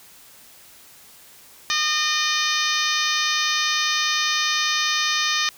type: harmonic tone with a mistuned harmonic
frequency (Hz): 610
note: D#5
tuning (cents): -34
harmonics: 2 / 3 / 4 / 5 / 6 / 7 / 8 / 9 / 10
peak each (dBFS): -27 / -26 / -28 / -29 / -26 / -30 / -30 / -32 / -29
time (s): 1.7-5.49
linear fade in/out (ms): 0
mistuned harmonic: 8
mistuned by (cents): +15
effects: white hiss -48 dBFS RMS until 5.57 s